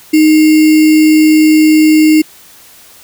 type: tone with sample-and-hold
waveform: sine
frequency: 310.4 Hz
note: D#4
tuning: 4 cents flat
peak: -3 dBFS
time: 0.13-2.22 s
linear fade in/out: 10 ms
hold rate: 2450 Hz
effects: white hiss -39 dBFS RMS until 3.03 s